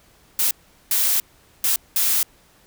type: noise bursts at uneven times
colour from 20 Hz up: blue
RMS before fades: -19 dBFS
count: 4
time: 0.39-0.51 / 0.91-1.2 / 1.64-1.76 / 1.96-2.23 s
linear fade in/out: 2 ms
effects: pink hiss -55 dBFS RMS until 2.66 s